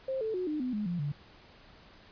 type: tone with pitch steps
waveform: sine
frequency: 529 / 439.7 / 365.5 / 303.8 / 252.6 / 209.9 / 174.5 / 145.06 Hz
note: C5 / A4 / F#4 / D#4 / B3 / G#3 / F3 / D3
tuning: +19 / -1 / -21 / -41 / +39 / +19 / -1 / -21 cents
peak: -30 dBFS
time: 0.08-1.12 s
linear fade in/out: 5 ms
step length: 130 ms
effects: pink hiss -56 dBFS RMS until 2.11 s + resampled to 11025 Hz